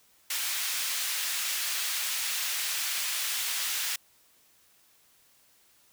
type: high-pass noise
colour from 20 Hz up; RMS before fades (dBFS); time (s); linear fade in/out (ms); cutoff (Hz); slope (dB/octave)
pink; -31; 0.3-3.96; 5; 2200; 12
effects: white hiss -63 dBFS RMS until 5.92 s